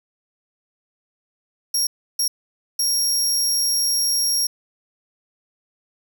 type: tone bursts at uneven times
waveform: 25% pulse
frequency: 5588 Hz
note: F8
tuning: in tune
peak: -13 dBFS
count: 3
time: 1.74-1.87 / 2.19-2.28 / 2.79-4.47 s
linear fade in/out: 5 ms
effects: none